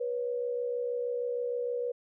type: tone pair together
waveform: sine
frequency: 485.6 / 552 Hz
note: B4 / C#5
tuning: -29 / -7 cents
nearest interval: major second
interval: 222 cents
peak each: -30 / -38 dBFS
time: 0-1.92 s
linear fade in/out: 10 ms
effects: none